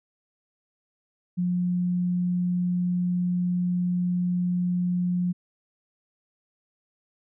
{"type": "tone", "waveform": "sine", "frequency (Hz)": 178.3, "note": "F3", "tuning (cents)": 36, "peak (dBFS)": -22, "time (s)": [1.37, 5.33], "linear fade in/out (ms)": 20, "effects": []}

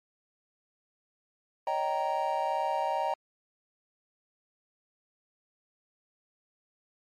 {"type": "chord", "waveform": "triangle", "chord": "Eb dominant seventh", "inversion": "third", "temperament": "just", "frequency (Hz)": [560, 622.3, 777.8, 933.4], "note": ["Db5", "Eb5", "G5", "Bb5"], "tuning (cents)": [18, 0, -14, 2], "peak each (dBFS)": [-34, -32, -30, -29], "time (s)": [1.67, 3.14], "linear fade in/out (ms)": 2, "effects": ["MP3 64 kbps"]}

